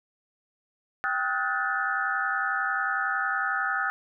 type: tone cluster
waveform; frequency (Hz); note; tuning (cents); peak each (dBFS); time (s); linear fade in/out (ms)
sine; 782 / 1271 / 1451 / 1522 / 1752; G5 / D#6 / F#6 / F#6 / A6; -4 / +36 / -34 / +48 / -8; -33 / -30 / -29 / -34 / -32; 1.04-3.9; 0
effects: none